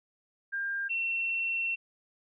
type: tone pair in turn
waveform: sine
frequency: 1600 / 2711 Hz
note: G6 / E7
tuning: +35 / +48 cents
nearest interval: major sixth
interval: 913 cents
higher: second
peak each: -30 / -28 dBFS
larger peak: second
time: 0.52-0.89 / 0.89-1.76 s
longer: second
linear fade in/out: 20 ms
effects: none